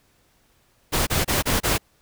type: noise bursts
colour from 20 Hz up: pink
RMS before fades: -21 dBFS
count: 5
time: 0.92-1.782 s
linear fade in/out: 20 ms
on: 150 ms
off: 28 ms
effects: pink hiss -62 dBFS RMS until 2.01 s